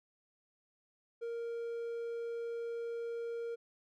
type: tone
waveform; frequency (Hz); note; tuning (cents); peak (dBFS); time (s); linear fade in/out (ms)
triangle; 466.2; A#4; 0; -35; 1.21-3.56; 20
effects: none